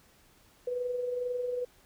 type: tone with amplitude modulation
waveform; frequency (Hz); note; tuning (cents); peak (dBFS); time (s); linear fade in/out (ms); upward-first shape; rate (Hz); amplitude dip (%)
sine; 493.9; B4; 0; -28; 0.67-1.65; 5; sine; 22.2; 45
effects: pink hiss -62 dBFS RMS until 1.85 s